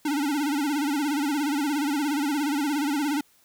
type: tone with vibrato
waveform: square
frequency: 290 Hz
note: D4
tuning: 22 cents flat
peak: -24 dBFS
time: 0.05-3.21 s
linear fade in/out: 5 ms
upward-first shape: sine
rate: 17 Hz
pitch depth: 110 cents each way
effects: white hiss -61 dBFS RMS until 3.44 s